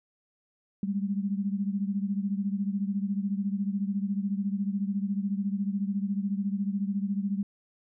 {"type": "beating tone pair", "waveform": "sine", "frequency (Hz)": [196, 210], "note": ["G3", "G#3"], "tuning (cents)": [0, 19], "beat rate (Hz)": 14, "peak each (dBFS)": [-28, -32], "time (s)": [0.83, 7.43], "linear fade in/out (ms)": 2, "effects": []}